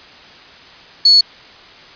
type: tone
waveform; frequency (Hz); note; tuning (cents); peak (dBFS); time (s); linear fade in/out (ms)
sine; 4400; C#8; -14; -5; 1.05-1.21; 5
effects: white hiss -40 dBFS RMS until 1.95 s + resampled to 11025 Hz